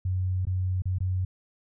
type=tone with dropouts; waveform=sine; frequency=92.5 Hz; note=F#2; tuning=in tune; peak=-24 dBFS; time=0.05-1.25 s; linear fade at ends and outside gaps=5 ms; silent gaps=0.453-0.469 / 0.821-0.855 / 0.985-1.004 s; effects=none